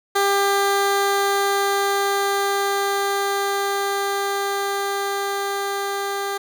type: tone with level ramp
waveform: 15% pulse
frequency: 398.1 Hz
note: G4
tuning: 27 cents sharp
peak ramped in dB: -10 to -17 dBFS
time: 0.15-6.38 s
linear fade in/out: 10 ms
effects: none